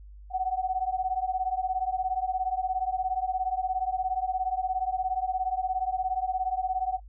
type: beating tone pair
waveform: sine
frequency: 740 / 757 Hz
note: F#5 / F#5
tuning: 0 / +39 cents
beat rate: 17 Hz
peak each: -29 dBFS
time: 0.3-7 s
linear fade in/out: 50 ms
effects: noise-tail reverb RT60 0.1 s tail -25 dB re dry + added 50 Hz sine -44 dBFS peak until 7.08 s